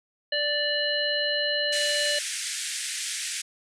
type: harmonic tone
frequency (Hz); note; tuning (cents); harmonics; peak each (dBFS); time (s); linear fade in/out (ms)
587; D5; -1; 1 / 3 / 5 / 7; -29 / -29 / -29 / -29; 0.32-2.19; 5
type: band-pass noise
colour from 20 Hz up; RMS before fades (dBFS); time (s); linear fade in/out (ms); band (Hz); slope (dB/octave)
white; -32; 1.72-3.42; 10; 1600 to 9700; 48
effects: none